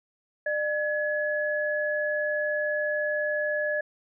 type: tone pair together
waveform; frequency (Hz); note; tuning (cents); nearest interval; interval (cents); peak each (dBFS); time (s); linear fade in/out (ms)
sine; 601 / 1696; D5 / G#6; +40 / +36; octave + tritone; 1796; -27 / -28; 0.46-3.81; 5
effects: none